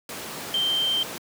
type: tone in noise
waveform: sine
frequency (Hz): 3136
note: G7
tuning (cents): 0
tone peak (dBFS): -21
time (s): 0.54-1.03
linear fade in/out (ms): 2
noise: pink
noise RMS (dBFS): -34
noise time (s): 0.09-1.18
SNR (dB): +10
effects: high-pass 200 Hz 12 dB/octave